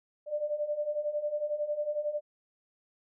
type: beating tone pair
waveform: sine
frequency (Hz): 587.3 / 598.3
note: D5 / D5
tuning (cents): 0 / +32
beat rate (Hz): 11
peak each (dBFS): -35 / -31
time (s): 0.26-2.21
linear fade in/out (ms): 50
effects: none

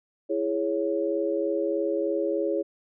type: chord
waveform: sine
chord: C# minor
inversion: first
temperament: just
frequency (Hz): 332.6 / 415.8 / 554.4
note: E4 / G#4 / C#5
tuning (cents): +16 / +2 / 0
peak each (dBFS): -28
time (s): 0.29-2.63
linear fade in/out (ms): 20
effects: none

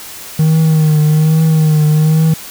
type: tone with vibrato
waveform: triangle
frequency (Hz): 155.9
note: D#3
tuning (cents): +4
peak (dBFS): -5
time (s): 0.39-2.34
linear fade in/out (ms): 5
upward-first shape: triangle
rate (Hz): 1.2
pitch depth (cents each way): 52
effects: white hiss -30 dBFS RMS until 2.5 s

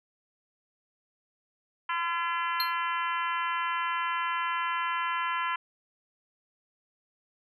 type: harmonic tone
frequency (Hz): 340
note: F4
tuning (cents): -46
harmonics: 3 / 4 / 5 / 6 / 7 / 8 / 9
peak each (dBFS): -30 / -34 / -36 / -39 / -41 / -41 / -42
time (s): 1.89-5.56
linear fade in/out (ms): 5
type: tone with exponential decay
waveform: square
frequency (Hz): 4199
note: C8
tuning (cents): +5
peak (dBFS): -24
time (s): 2.6-2.74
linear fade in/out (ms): 1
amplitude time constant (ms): 29
effects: none

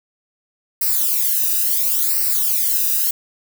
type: noise with flanger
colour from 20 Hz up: violet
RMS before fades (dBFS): -18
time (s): 0.81-3.11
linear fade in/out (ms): 5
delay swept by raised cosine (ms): 0.29 to 0.93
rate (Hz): 0.72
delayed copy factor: -1
effects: none

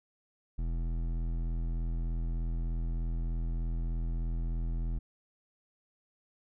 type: tone with hard clipping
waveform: sine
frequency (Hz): 41.64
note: E1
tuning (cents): +18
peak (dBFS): -32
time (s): 0.58-4.99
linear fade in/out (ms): 10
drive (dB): 12
effects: none

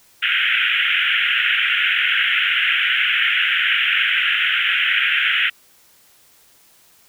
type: band-pass noise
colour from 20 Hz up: white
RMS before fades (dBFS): -18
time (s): 0.22-5.5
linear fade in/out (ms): 10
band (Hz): 1400 to 3200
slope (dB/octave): 96
effects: white hiss -53 dBFS RMS until 7.08 s

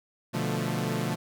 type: chord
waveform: sawtooth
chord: B half-diminished seventh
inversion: none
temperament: equal with one note detuned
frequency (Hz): 123.47 / 147.51 / 174.61 / 220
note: B2 / D3 / F3 / A3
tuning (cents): 0 / +8 / 0 / 0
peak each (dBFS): -29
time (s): 0.33-1.16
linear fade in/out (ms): 20
effects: none

